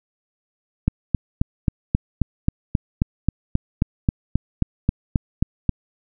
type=click train; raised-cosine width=5 ms; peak=-4 dBFS; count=19; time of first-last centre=0.88-5.693 s; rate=3.74 Hz; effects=none